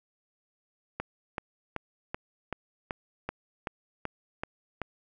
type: click train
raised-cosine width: 0.5 ms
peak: -17 dBFS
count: 11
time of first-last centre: 1-4.817 s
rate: 2.62 Hz
effects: none